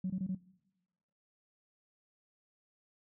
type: tone bursts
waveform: sine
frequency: 185.4 Hz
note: F#3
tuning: 4 cents sharp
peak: -31 dBFS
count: 4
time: 0.04-0.35 s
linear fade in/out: 5 ms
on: 61 ms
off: 22 ms
effects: noise-tail reverb RT60 1.0 s tail -21 dB re dry + tanh soft clip ceiling -27 dBFS